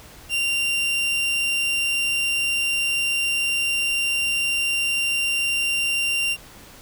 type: tone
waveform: 40% pulse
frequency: 2773 Hz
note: F7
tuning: 13 cents flat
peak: -19 dBFS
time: 0.29-6.37 s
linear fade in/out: 50 ms
effects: pink hiss -45 dBFS RMS until 6.81 s